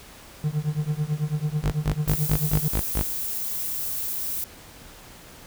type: tone with tremolo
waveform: triangle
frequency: 151.1 Hz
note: D3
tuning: 50 cents sharp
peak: -17 dBFS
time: 0.44-2.68 s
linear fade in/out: 0 ms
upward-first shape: triangle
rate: 9.1 Hz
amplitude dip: 100%
type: tone bursts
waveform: sawtooth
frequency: 52.1 Hz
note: G#1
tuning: 6 cents sharp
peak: -18 dBFS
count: 7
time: 1.63-3.033 s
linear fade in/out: 20 ms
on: 89 ms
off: 130 ms
type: noise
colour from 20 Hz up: violet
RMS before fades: -29 dBFS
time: 2.08-4.44 s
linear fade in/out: 0 ms
effects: pink hiss -46 dBFS RMS until 5.46 s

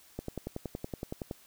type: click train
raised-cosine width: 2 ms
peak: -22 dBFS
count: 13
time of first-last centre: 0.19-1.311 s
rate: 10.7 Hz
effects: white hiss -59 dBFS RMS until 1.46 s

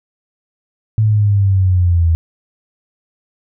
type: linear sweep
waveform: sine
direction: down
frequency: 110 to 81.1 Hz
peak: -9 dBFS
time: 0.98-2.15 s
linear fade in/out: 0 ms
effects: none

